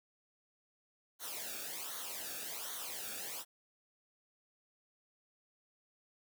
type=noise with flanger; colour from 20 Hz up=white; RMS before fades=-43 dBFS; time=1.19-3.45 s; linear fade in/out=50 ms; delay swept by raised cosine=0.39 to 1 ms; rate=1.3 Hz; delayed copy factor=-0.75; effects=none